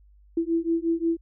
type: beating tone pair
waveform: sine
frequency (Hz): 329.6 / 335.2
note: E4 / E4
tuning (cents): 0 / +29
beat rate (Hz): 5.6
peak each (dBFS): -25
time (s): 0.37-1.17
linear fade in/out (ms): 5
effects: added 50 Hz sine -52 dBFS peak until 1.21 s